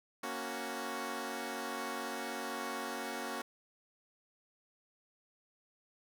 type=chord; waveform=10% pulse; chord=F# major; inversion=first; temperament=equal; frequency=233.1 / 277.2 / 370 Hz; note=A#3 / C#4 / F#4; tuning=0 / 0 / 0 cents; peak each=-34 dBFS; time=0.23-3.42 s; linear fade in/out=5 ms; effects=none